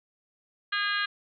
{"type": "harmonic tone", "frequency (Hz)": 408.6, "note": "G#4", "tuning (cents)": -28, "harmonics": [3, 4, 5, 6, 7, 8, 9, 10], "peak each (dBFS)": [-33, -28, -38, -39, -37, -36, -44, -36], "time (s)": [0.72, 1.06], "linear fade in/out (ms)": 10, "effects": []}